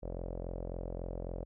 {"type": "tone with low-pass filter", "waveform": "sawtooth", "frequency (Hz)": 43.65, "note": "F1", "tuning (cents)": 0, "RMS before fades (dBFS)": -40, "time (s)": [0.02, 1.45], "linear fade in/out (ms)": 20, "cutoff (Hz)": 560, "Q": 4.2, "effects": []}